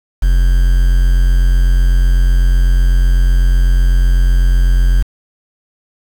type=tone with quantisation; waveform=triangle; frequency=44 Hz; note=F1; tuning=14 cents sharp; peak=-5 dBFS; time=0.22-5.03 s; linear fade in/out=10 ms; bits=5; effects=none